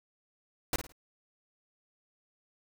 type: noise with echo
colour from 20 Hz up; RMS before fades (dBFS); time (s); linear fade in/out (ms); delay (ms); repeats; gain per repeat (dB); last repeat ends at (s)
pink; -29; 0.73-0.76; 2; 54; 3; -10; 0.922
effects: none